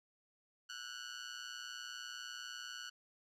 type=tone with amplitude modulation; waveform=15% pulse; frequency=1472 Hz; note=F#6; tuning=9 cents flat; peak=-34 dBFS; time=0.69-2.9 s; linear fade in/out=10 ms; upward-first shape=sine; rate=120 Hz; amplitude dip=95%; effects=low-pass 8000 Hz 12 dB/octave